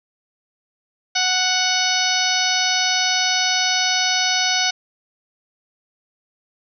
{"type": "harmonic tone", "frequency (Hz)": 740, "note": "F#5", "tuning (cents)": 0, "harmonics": [1, 2, 3, 4, 5, 6, 7, 8], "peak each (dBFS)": [-25, -25, -25, -25, -25, -25, -25, -25], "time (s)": [1.15, 4.71], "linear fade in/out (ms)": 10, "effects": []}